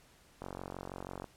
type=click train; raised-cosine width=1 ms; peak=-27 dBFS; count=39; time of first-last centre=0.42-1.243 s; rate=46.2 Hz; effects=pink hiss -63 dBFS RMS until 1.36 s + low-pass 12000 Hz 12 dB/octave